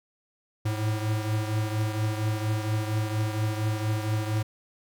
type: beating tone pair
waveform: square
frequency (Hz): 107.1 / 111.4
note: A2 / A2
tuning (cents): -46 / +22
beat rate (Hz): 4.3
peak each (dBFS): -27 / -33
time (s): 0.65-4.43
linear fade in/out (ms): 10
effects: none